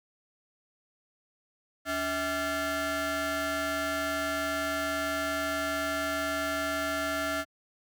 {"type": "ring-modulated tone", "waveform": "25% pulse", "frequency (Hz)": 362.3, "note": "F#4", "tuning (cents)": -36, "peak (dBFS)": -22, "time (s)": [1.85, 7.45], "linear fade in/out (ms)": 50, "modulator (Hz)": 1010, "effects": ["high-pass 80 Hz 12 dB/octave"]}